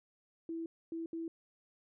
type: tone bursts at uneven times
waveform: sine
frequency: 329.6 Hz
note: E4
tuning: in tune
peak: -37 dBFS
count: 3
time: 0.49-0.66 / 0.92-1.06 / 1.13-1.28 s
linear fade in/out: 2 ms
effects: none